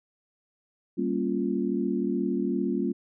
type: chord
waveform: sine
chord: G half-diminished seventh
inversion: none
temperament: equal with one note detuned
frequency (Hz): 196 / 233.1 / 275.7 / 349.2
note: G3 / Bb3 / Db4 / F4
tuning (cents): 0 / 0 / -9 / 0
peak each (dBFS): -30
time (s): 0.97-2.93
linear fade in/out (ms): 20
effects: none